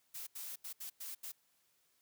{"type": "noise bursts at uneven times", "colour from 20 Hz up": "blue", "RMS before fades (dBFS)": -45, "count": 6, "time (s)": [[0.14, 0.27], [0.35, 0.56], [0.64, 0.73], [0.8, 0.9], [1, 1.15], [1.23, 1.32]], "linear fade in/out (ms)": 10, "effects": ["white hiss -75 dBFS RMS until 2.01 s", "high-pass 60 Hz 12 dB/octave"]}